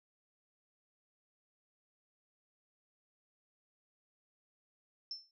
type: tone with exponential decay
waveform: sine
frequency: 5330 Hz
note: E8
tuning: 18 cents sharp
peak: -36 dBFS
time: 5.11-5.31 s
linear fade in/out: 2 ms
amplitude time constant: 43 ms
effects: none